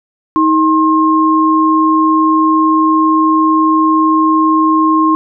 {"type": "tone pair together", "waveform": "sine", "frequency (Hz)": [316.4, 1067.1], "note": ["D#4", "C6"], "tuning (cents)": [29, 34], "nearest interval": "octave + major sixth", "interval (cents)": 2105, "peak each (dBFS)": -10, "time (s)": [0.36, 5.15], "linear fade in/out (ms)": 0, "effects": []}